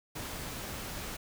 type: noise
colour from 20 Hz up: pink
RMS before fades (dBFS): -40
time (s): 0.15-1.17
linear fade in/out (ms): 10
effects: none